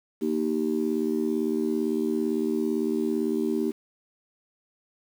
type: chord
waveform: sine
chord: Eb major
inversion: second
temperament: just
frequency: 233.3 / 311.1 / 388.9 Hz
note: Bb3 / Eb4 / G4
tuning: +2 / 0 / -14 cents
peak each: -27 dBFS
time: 0.21-3.72 s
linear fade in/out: 20 ms
effects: tanh soft clip ceiling -15 dBFS + 8-bit